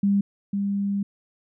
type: tone pair in turn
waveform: sine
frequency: 200 / 200 Hz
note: G3 / G3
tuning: +35 / +35 cents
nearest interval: unison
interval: 0 cents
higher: neither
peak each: -17 / -22 dBFS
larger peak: first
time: 0.03-0.21 / 0.53-1.03 s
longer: second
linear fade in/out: 5 ms
effects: none